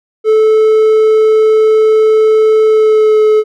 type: tone with pitch glide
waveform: triangle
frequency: 435.9 to 429.9 Hz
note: A4 to A4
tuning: -16 to -40 cents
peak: -3 dBFS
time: 0.24-3.44 s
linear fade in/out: 50 ms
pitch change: -24 cents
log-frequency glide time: 2.65-3.21 s
effects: none